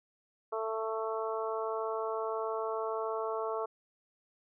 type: harmonic tone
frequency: 221.6 Hz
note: A3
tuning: 13 cents sharp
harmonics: 2 / 3 / 4 / 5 / 6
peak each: -35 / -38 / -41 / -39 / -43 dBFS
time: 0.52-3.66 s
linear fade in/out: 10 ms
effects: none